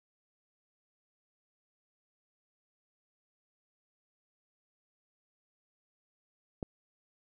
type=click; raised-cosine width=2 ms; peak=-22 dBFS; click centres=6.628 s; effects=none